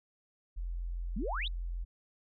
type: tone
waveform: sine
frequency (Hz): 43.2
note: F1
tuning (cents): -18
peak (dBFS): -34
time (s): 0.56-1.85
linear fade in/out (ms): 20
type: exponential sweep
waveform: sine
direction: up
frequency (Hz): 174.61 to 4000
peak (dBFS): -34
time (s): 1.16-1.48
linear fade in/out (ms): 5
effects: none